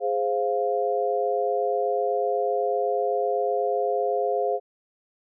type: chord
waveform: sine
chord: F minor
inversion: first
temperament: equal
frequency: 415.3 / 523.3 / 698.5 Hz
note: Ab4 / C5 / F5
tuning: 0 / 0 / 0 cents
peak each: -26 dBFS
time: 0-4.6 s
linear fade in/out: 50 ms
effects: none